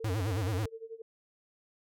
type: tone with tremolo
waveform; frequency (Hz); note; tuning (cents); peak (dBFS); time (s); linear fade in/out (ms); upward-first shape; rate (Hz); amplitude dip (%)
sine; 450.9; A4; +42; -38; 0-1.02; 5; sine; 11; 90
type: tone with vibrato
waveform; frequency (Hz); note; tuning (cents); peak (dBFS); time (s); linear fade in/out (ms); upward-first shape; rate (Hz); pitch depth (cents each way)
square; 100; G2; +35; -30; 0.04-0.66; 5; sine; 9.2; 200
effects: none